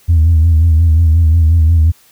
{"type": "tone with vibrato", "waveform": "sine", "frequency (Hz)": 81.4, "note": "E2", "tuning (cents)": -21, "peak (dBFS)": -4, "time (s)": [0.08, 1.92], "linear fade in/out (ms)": 20, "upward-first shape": "sine", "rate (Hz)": 5.6, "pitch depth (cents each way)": 71, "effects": ["tanh soft clip ceiling -3 dBFS", "white hiss -48 dBFS RMS until 2.11 s"]}